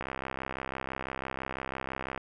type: click train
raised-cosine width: 0.5 ms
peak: -19 dBFS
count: 144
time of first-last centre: 0.01-2.177 s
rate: 66 Hz
effects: none